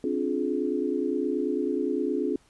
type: chord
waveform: sine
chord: D half-diminished seventh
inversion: third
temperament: just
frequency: 264.3 / 293.7 / 352.4 / 422.9 Hz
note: C4 / D4 / F4 / Ab4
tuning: +18 / 0 / +16 / +31 cents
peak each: -30 dBFS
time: 0.04-2.36 s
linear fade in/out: 2 ms
effects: pink hiss -62 dBFS RMS until 2.49 s + resampled to 24000 Hz